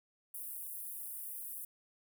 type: high-pass noise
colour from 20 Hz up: pink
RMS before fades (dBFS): -44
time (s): 0.34-1.65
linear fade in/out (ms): 5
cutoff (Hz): 9800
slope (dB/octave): 48
effects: none